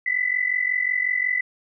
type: tone pair together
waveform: sine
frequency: 1975.5 / 2021 Hz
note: B6 / B6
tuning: 0 / +39 cents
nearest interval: unison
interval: 39 cents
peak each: -23 dBFS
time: 0.06-1.41 s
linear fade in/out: 5 ms
effects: none